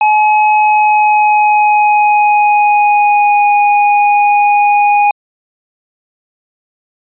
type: tone with pitch glide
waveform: square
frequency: 850 to 823.9 Hz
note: G#5 to G#5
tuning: +40 to -14 cents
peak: -7 dBFS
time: 0.01-5.11 s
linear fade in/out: 2 ms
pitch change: -54 cents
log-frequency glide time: 0.54-3.51 s
effects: resampled to 8000 Hz